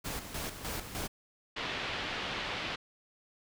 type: noise with tremolo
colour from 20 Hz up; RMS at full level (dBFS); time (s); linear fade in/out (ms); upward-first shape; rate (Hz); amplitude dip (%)
pink; -37; 0.04-1.08; 20; square; 3.3; 60
type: low-pass noise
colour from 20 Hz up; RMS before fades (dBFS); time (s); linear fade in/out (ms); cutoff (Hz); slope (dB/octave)
white; -37; 1.56-2.76; 10; 3600; 24
effects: none